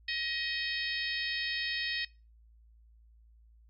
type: harmonic tone with a mistuned harmonic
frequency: 630 Hz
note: D#5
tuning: 21 cents sharp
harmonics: 3 / 4 / 5 / 6 / 7 / 8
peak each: -36 / -38 / -41 / -40 / -40 / -42 dBFS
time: 0.08-2.05 s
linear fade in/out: 5 ms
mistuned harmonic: 8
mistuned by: +43 cents
effects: noise-tail reverb RT60 0.3 s tail -22 dB re dry + added 56 Hz sine -57 dBFS peak until 3.69 s